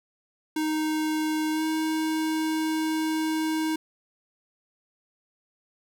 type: tone with pitch glide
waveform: square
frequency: 311.1 to 315.6 Hz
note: D#4 to D#4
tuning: 0 to +25 cents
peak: -25 dBFS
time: 0.56-3.76 s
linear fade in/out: 5 ms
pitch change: +25 cents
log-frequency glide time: 1.52-1.63 s
effects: none